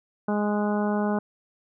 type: harmonic tone with a mistuned harmonic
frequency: 207.7 Hz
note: G#3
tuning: in tune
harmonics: 1 / 2 / 3 / 4 / 5 / 6 / 7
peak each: -24 / -30 / -31 / -32 / -37 / -39 / -38 dBFS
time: 0.28-1.19 s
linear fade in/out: 5 ms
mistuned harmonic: 7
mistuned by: +21 cents
effects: none